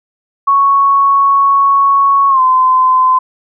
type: tone with pitch glide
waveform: sine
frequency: 1108.7 to 1028.5 Hz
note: C#6 to C6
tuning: 0 to -30 cents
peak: -6 dBFS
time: 0.47-3.19 s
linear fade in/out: 10 ms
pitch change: -130 cents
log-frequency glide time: 2.29-2.41 s
effects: none